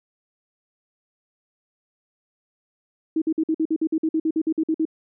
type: tone bursts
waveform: sine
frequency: 318.5 Hz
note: D#4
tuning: 41 cents sharp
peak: -18 dBFS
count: 16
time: 3.16-4.853 s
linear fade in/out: 5 ms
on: 58 ms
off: 51 ms
effects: none